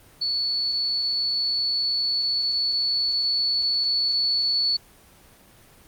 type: tone with level ramp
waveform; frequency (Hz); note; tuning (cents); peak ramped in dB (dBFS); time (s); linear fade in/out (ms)
sine; 4435; C#8; 0; -22 to -19; 0.21-4.77; 10
effects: pink hiss -52 dBFS RMS until 5.87 s + Opus 24 kbps